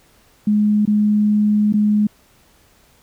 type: tone with dropouts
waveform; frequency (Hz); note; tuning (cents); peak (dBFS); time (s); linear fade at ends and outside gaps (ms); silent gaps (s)
sine; 209.7; G#3; +17; -12; 0.47-2.07; 5; 0.854-0.875 / 1.726-1.738
effects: pink hiss -54 dBFS RMS until 3.02 s